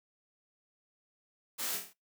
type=noise with echo; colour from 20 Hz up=white; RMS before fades=-37 dBFS; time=1.58-1.78 s; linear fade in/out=20 ms; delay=26 ms; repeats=6; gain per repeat=-4 dB; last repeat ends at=1.936 s; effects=noise-tail reverb RT60 0.2 s tail -23 dB re dry + high-pass 200 Hz 12 dB/octave